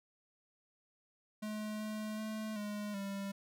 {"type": "tone with pitch steps", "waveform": "square", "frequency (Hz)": [213.4, 214.6, 216.9, 207.8, 197.7], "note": ["G#3", "A3", "A3", "G#3", "G3"], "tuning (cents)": [47, -43, -25, 1, 15], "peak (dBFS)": -39, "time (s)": [1.42, 3.32], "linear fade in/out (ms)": 10, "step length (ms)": 380, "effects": []}